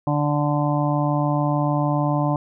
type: harmonic tone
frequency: 146.83 Hz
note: D3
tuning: in tune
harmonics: 1 / 2 / 4 / 5 / 6 / 7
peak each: -21 / -24 / -27 / -28 / -29 / -29 dBFS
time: 0.07-2.36 s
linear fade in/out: 2 ms
effects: none